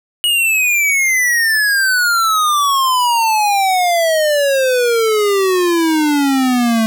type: exponential sweep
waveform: square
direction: down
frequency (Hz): 2916 to 220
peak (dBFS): -12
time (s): 0.24-6.86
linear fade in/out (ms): 0
effects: none